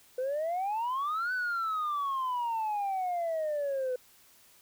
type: exponential two-way sweep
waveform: sine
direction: up then down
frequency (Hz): 497.8 to 1520 to 497.8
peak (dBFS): -27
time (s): 0.18-3.96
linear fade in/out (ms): 5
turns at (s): 1.33
effects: tanh soft clip ceiling -27 dBFS + white hiss -60 dBFS RMS until 4.61 s